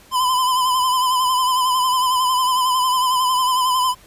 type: tone with vibrato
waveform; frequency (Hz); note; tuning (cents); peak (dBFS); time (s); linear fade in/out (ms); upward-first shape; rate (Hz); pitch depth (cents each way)
square; 1016; B5; +49; -16; 0.11-3.95; 50; sine; 11; 46
effects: pink hiss -48 dBFS RMS until 4.06 s + resampled to 32000 Hz